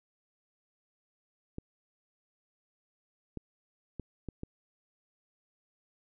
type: clicks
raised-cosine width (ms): 3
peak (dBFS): -25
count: 5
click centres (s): 1.584 / 3.373 / 3.997 / 4.287 / 4.434
effects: none